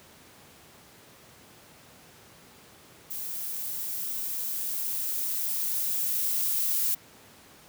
violet noise with level ramp, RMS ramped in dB -35 to -26 dBFS, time 3.1-6.95 s, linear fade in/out 10 ms, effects pink hiss -53 dBFS RMS until 7.68 s + high-pass 100 Hz 12 dB/octave

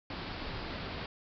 pink low-pass noise, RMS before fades -40 dBFS, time 0.1-1.06 s, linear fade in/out 2 ms, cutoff 5000 Hz, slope 96 dB/octave, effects none

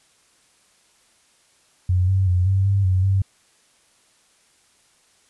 sine tone with pitch steps, 91 / 95.5 / 90.1 / 96.4 / 98.8 / 92.9 / 96.9 Hz, F#2 / G2 / F#2 / G2 / G2 / F#2 / G2, -28 / -45 / -45 / -28 / +14 / +7 / -20 cents, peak -15 dBFS, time 1.89-3.22 s, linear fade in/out 5 ms, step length 190 ms, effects white hiss -59 dBFS RMS until 5.29 s + resampled to 24000 Hz

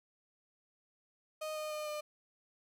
35% pulse tone with pitch steps, 620 / 613.9 / 607.9 / 602 Hz, D#5 / D#5 / D#5 / D5, -6 / -23 / -40 / +43 cents, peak -36 dBFS, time 1.41-2.01 s, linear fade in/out 10 ms, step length 150 ms, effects none

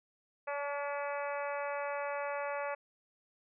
harmonic tone with a mistuned harmonic, 285.4 Hz, D4, 49 cents flat, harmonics 2 / 3 / 4 / 5 / 6 / 7 / 8 / 9, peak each -37 / -41 / -43 / -45 / -47 / -48 / -49 / -50 dBFS, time 0.47-2.75 s, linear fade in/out 10 ms, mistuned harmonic 3, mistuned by +16 cents, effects none

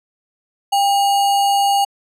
sine tone with sample-and-hold, 797 Hz, G5, 28 cents sharp, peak -12 dBFS, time 0.72-1.85 s, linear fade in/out 10 ms, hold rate 3675 Hz, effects low-pass 12000 Hz 12 dB/octave

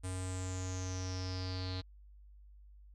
square tone with low-pass filter sweep, 92.5 Hz, F#2, in tune, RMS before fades -39 dBFS, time 0.03-1.82 s, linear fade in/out 20 ms, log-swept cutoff 9000 to 4100 Hz, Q 9.5, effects added 50 Hz sine -54 dBFS peak until 2.94 s

